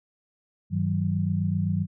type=tone cluster; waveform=sine; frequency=99.6 / 159.4 / 187.2 Hz; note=G2 / D#3 / F#3; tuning=+28 / +42 / +20 cents; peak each=-27 dBFS; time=0.7-1.87 s; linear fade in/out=50 ms; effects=none